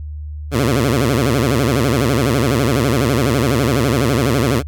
15% pulse tone with vibrato, 127 Hz, B2, 49 cents sharp, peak -7 dBFS, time 0.51-4.63 s, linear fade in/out 50 ms, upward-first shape sine, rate 12 Hz, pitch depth 240 cents each way, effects added 75 Hz sine -25 dBFS peak until 4.67 s

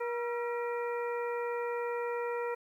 harmonic tone with a mistuned harmonic, 477.2 Hz, A#4, 41 cents sharp, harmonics 1 / 2 / 3 / 4 / 5, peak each -33 / -39 / -43 / -45 / -47 dBFS, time 0-2.55 s, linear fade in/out 10 ms, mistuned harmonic 3, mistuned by -81 cents, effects 11-bit

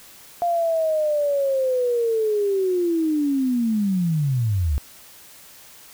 sine linear sweep, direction down, 700 to 66 Hz, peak -18 dBFS, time 0.42-4.78 s, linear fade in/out 0 ms, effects white hiss -46 dBFS RMS until 5.93 s

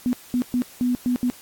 sine tone bursts at uneven times, 246.9 Hz, B3, in tune, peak -18 dBFS, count 6, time 0.06-0.13 / 0.34-0.42 / 0.54-0.62 / 0.81-0.95 / 1.06-1.16 / 1.23-1.3 s, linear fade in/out 0 ms, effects white hiss -46 dBFS RMS until 1.41 s + AAC 64 kbps

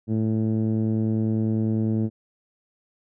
10% pulse tone with low-pass filter, 110 Hz, A2, in tune, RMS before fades -23 dBFS, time 0.07-2.1 s, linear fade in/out 50 ms, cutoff 240 Hz, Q 1.2, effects none

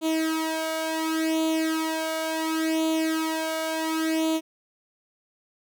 sawtooth tone with flanger, 319.7 Hz, D#4, 47 cents sharp, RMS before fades -26 dBFS, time 0.01-4.41 s, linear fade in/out 50 ms, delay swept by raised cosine 0.28 to 1.38 ms, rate 0.7 Hz, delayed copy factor +0.8, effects none

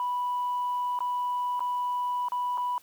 sine tone with dropouts, 985 Hz, B5, 5 cents flat, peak -25 dBFS, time 0-2.78 s, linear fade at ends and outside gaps 1 ms, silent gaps 0.99-1.005 / 1.595-1.605 / 2.285-2.32 / 2.575-2.58 s, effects tanh soft clip ceiling -23 dBFS + white hiss -58 dBFS RMS until 2.82 s

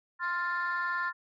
sine chord, F major, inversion second, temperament equal with one note detuned, 1046.5 / 1396.9 / 1766.1 Hz, C6 / F6 / A6, 0 / 0 / +6 cents, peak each -32 dBFS, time 0.19-1.13 s, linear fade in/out 50 ms, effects tanh soft clip ceiling -24 dBFS

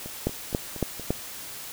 two click trains, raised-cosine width 2 ms, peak -24 / -10 dBFS, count 5 / 4, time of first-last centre 0.06-0.997 / 0.27-1.106 s, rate 4.27 / 3.59 Hz, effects white hiss -39 dBFS RMS until 1.72 s

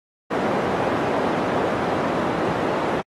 white band-pass noise, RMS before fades -23 dBFS, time 0.3-3.02 s, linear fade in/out 20 ms, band 170 to 730 Hz, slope 12 dB/octave, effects AAC 32 kbps

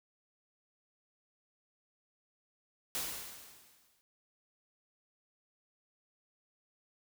white noise with exponential decay, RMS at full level -35 dBFS, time 2.95-4.01 s, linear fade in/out 0 ms, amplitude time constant 230 ms, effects none

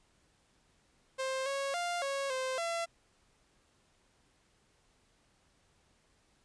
sawtooth tone with pitch steps, 527 / 551 / 699 / 551 / 520 / 675 Hz, C5 / C#5 / F5 / C#5 / C5 / E5, +12 / -11 / +1 / -11 / -11 / +41 cents, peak -29 dBFS, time 1.18-2.86 s, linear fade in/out 20 ms, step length 280 ms, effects pink hiss -70 dBFS RMS until 6.44 s + resampled to 22050 Hz

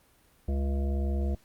harmonic tone with a mistuned harmonic, 69.2 Hz, C#2, 2 cents flat, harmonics 1 / 3 / 5 / 7 / 9 / 10, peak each -26 / -36 / -40 / -43 / -45 / -46 dBFS, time 0.48-1.35 s, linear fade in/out 5 ms, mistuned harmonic 10, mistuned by -20 cents, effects pink hiss -63 dBFS RMS until 1.44 s + Opus 32 kbps

